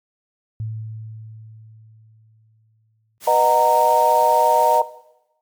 sine tone with exponential decay, 110 Hz, A2, in tune, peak -23 dBFS, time 0.6-3.18 s, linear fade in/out 0 ms, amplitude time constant 560 ms
white noise, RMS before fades -35 dBFS, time 3.2-4.82 s, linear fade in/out 50 ms
sine chord, B major seventh, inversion none, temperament just, 493.9 / 617.4 / 740.8 / 926 Hz, B4 / D#5 / F#5 / A#5, 0 / -14 / +2 / -12 cents, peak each -21 / -17 / -21 / -16 dBFS, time 3.27-4.82 s, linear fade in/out 5 ms
effects noise-tail reverb RT60 0.9 s tail -17 dB re dry + MP3 96 kbps

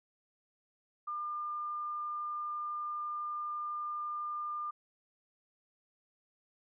sine tone, 1202 Hz, D6, 40 cents sharp, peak -35 dBFS, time 1.07-4.71 s, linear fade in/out 10 ms, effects none

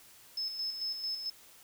sine tone with tremolo, 5220 Hz, E8, 18 cents flat, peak -32 dBFS, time 0.37-1.3 s, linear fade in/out 5 ms, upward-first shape square, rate 4.5 Hz, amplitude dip 50%, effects white hiss -57 dBFS RMS until 1.63 s

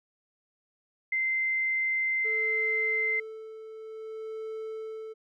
sine tone, 2078 Hz, C7, 12 cents flat, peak -25 dBFS, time 1.12-3.2 s, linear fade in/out 5 ms
triangle tone with tremolo, 440 Hz, A4, in tune, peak -32 dBFS, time 2.24-5.14 s, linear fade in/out 20 ms, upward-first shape sine, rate 0.54 Hz, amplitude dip 55%
effects none

